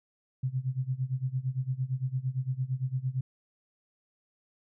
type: tone with tremolo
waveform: sine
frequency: 129.8 Hz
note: C3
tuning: 13 cents flat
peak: -25 dBFS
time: 0.43-3.21 s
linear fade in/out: 5 ms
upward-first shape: sine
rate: 8.8 Hz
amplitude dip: 90%
effects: none